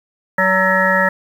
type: harmonic tone with a mistuned harmonic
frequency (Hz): 189.1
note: F#3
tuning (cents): +38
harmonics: 1 / 3 / 5 / 7 / 9 / 10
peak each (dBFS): -22 / -18 / -20 / -20 / -18 / -17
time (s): 0.38-1.09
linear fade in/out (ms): 5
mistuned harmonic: 5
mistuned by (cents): -40
effects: 7-bit